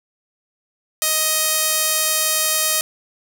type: tone with band-pass filter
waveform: sawtooth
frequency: 627 Hz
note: D#5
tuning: 13 cents sharp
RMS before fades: -19 dBFS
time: 1.02-2.81 s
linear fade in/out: 0 ms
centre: 11000 Hz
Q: 0.83
effects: none